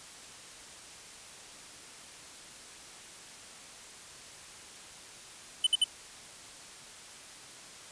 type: tone bursts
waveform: square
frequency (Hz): 3020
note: F#7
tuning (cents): +35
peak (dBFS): -22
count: 3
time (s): 5.64-5.842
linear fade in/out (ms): 5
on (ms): 28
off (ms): 59
effects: white hiss -49 dBFS RMS until 7.91 s + resampled to 22050 Hz